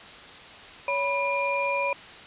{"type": "tone cluster", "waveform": "sine", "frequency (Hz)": [561, 983, 2405], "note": ["C#5", "B5", "D7"], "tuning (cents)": [21, -8, 41], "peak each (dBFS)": -28, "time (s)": [0.88, 1.93], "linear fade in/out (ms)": 2, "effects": ["white hiss -44 dBFS RMS until 2.26 s", "resampled to 8000 Hz"]}